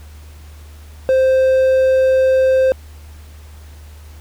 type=tone; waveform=triangle; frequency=523.3 Hz; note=C5; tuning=in tune; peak=-8 dBFS; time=1.09-2.72 s; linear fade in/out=0 ms; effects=added 75 Hz sine -35 dBFS peak until 4.2 s + pink hiss -47 dBFS RMS until 4.2 s